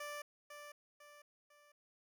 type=tone with echo; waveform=15% pulse; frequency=587.3 Hz; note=D5; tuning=in tune; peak=-37 dBFS; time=0-0.22 s; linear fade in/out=5 ms; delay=500 ms; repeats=3; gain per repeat=-7 dB; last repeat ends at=1.72 s; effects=none